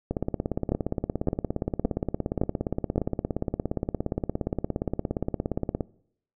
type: two click trains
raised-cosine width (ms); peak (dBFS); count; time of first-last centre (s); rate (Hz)
2; -10 / -13; 5 / 99; 0.72-2.98 / 0.11-5.808; 1.77 / 17.2
effects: noise-tail reverb RT60 0.7 s tail -23 dB re dry